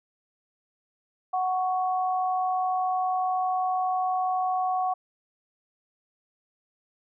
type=tone pair together; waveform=sine; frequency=741 / 1111.2 Hz; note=F#5 / C#6; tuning=+2 / +4 cents; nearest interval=perfect fifth; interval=702 cents; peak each=-24 / -31 dBFS; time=1.33-4.94 s; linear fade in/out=10 ms; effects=none